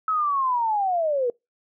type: linear sweep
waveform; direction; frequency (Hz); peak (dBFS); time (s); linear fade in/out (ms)
sine; down; 1300 to 466.2; -20; 0.08-1.3; 2
effects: noise-tail reverb RT60 0.2 s tail -25 dB re dry